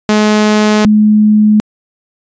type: tone pair in turn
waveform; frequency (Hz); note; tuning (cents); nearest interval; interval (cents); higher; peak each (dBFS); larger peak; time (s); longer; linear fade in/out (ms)
sawtooth / sine; 212.3 / 212.3; G#3 / G#3; +38 / +38; unison; 0; neither; -3 / -4; first; 0.09-0.85 / 0.85-1.6; first; 0
effects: resampled to 16000 Hz